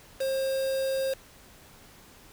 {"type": "tone with quantisation", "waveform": "triangle", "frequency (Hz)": 534, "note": "C5", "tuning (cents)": 35, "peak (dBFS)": -24, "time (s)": [0.2, 1.14], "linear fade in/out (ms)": 10, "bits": 6, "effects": ["pink hiss -53 dBFS RMS until 2.32 s"]}